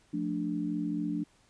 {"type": "chord", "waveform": "sine", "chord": "D minor", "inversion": "first", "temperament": "just", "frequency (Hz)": [176.2, 220.2, 293.7], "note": ["F3", "A3", "D4"], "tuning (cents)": [16, 2, 0], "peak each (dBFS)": [-35, -36, -32], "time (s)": [0.13, 1.24], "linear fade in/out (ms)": 10, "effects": ["pink hiss -65 dBFS RMS until 1.49 s", "resampled to 22050 Hz"]}